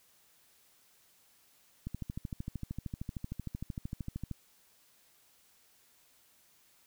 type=click train; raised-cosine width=5 ms; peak=-25 dBFS; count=33; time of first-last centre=1.87-4.313 s; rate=13.1 Hz; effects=white hiss -66 dBFS RMS until 6.86 s